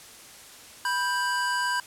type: tone pair together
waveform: square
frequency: 985.1 / 1577 Hz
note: B5 / G6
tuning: -5 / +10 cents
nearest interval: minor sixth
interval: 815 cents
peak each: -28 dBFS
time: 0.85-1.8 s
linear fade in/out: 2 ms
effects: white hiss -47 dBFS RMS until 1.86 s + low-pass 11000 Hz 12 dB/octave